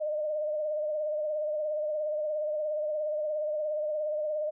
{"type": "tone with vibrato", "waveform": "sine", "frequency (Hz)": 608, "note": "D#5", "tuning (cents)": -40, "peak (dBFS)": -28, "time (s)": [0, 4.51], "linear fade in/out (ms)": 20, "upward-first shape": "triangle", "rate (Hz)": 17, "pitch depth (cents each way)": 52, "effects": []}